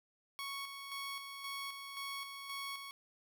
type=tone with tremolo; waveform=15% pulse; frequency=1108.7 Hz; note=C#6; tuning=in tune; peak=-34 dBFS; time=0.39-2.91 s; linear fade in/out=0 ms; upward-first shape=square; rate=1.9 Hz; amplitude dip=45%; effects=none